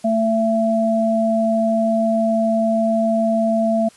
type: tone pair together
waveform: sine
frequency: 223.5 / 669.7 Hz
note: A3 / E5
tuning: +27 / +27 cents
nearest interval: octave + perfect fifth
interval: 1900 cents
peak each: -18 / -17 dBFS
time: 0.04-3.89 s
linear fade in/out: 10 ms
effects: white hiss -49 dBFS RMS until 3.96 s + resampled to 24000 Hz